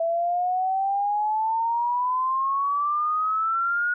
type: exponential sweep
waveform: sine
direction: up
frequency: 659.3 to 1454 Hz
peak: -21 dBFS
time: 0-3.94 s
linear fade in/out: 5 ms
effects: none